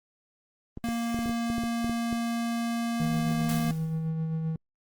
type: clicks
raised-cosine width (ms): 3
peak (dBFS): -22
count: 12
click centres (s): 0.774 / 0.887 / 1.145 / 1.19 / 1.259 / 1.295 / 1.501 / 1.582 / 1.637 / 1.845 / 1.896 / 2.128
type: tone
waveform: square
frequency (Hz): 233.1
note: A#3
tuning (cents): 0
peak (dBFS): -28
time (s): 0.84-3.71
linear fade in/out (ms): 0
type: tone with tremolo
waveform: triangle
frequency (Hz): 160.4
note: E3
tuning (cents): -47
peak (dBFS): -24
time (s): 3-4.56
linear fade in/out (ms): 2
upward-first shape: sine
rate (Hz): 7.6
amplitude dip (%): 30
type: noise with exponential decay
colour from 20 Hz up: white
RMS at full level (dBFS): -36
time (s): 3.49-4.09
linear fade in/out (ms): 1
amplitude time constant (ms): 130
effects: Opus 24 kbps